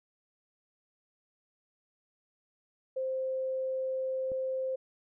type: tone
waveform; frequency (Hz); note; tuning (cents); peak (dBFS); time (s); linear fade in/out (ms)
sine; 523.3; C5; 0; -30; 2.96-4.76; 10
type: click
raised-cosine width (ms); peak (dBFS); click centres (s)
2; -32; 4.318
effects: none